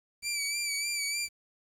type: tone with vibrato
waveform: 15% pulse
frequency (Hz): 2318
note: D7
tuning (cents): -23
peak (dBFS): -23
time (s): 0.22-1.29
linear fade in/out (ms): 50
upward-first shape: sine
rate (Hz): 3.3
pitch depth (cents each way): 45
effects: low-pass 12000 Hz 12 dB/octave + 9-bit